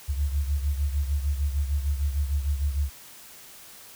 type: beating tone pair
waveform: sine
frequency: 70.1 / 76.7 Hz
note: C#2 / D#2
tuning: +20 / -24 cents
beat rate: 6.6 Hz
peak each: -24 / -30 dBFS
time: 0.08-2.9 s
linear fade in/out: 20 ms
effects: white hiss -47 dBFS RMS until 3.95 s